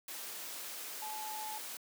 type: tone in noise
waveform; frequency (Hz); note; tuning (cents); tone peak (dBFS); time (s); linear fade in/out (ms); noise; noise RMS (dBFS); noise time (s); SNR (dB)
sine; 860; A5; -40; -41; 1.02-1.58; 2; white; -44; 0.08-1.77; 0
effects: high-pass 300 Hz 12 dB/octave